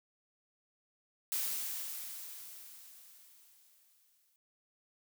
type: noise with exponential decay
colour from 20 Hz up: blue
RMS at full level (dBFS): -34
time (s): 1.32-4.36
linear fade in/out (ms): 0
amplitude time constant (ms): 660
effects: none